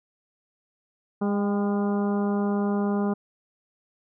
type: harmonic tone with a mistuned harmonic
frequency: 203.5 Hz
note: G#3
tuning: 35 cents flat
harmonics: 1 / 2 / 3 / 4 / 5 / 6 / 7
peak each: -23 / -29 / -36 / -35 / -39 / -40 / -44 dBFS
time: 1.21-3.14 s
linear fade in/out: 10 ms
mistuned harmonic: 4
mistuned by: -30 cents
effects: none